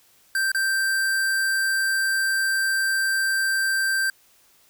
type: tone with dropouts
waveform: square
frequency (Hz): 1568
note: G6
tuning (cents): 0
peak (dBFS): -21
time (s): 0.35-4.1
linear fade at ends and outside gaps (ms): 2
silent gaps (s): 0.518-0.547
effects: white hiss -58 dBFS RMS until 4.69 s